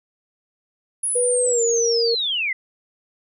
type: linear sweep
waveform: sine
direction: down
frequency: 10530 to 1975.5 Hz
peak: -20 dBFS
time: 1.03-2.53 s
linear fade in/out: 5 ms
type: tone with pitch glide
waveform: sine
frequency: 493.9 to 463.5 Hz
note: B4 to A#4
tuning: 0 to -10 cents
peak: -18 dBFS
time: 1.15-2.15 s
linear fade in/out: 10 ms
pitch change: -110 cents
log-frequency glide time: 1.49-1.61 s
effects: none